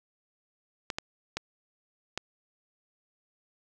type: clicks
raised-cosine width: 0.2 ms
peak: -14 dBFS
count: 4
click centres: 0.902 / 0.985 / 1.37 / 2.176 s
effects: none